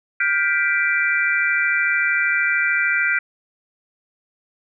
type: chord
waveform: sine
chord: G dominant seventh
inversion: third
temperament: equal with one note detuned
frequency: 1414.8 / 1568 / 1975.5 / 2349 Hz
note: F6 / G6 / B6 / D7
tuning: +22 / 0 / 0 / 0 cents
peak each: -22 dBFS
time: 0.2-3.19 s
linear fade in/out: 5 ms
effects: none